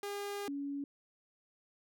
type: tone pair in turn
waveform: sawtooth / sine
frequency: 405 / 281.9 Hz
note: G#4 / C#4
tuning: -43 / +29 cents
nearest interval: tritone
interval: 628 cents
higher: first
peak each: -34 / -36 dBFS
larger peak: first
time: 0.03-0.48 / 0.48-0.84 s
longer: first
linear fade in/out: 2 ms
effects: none